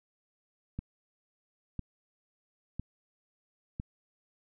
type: click train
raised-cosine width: 5 ms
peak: -23 dBFS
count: 4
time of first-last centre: 0.79-3.799 s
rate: 0.997 Hz
effects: none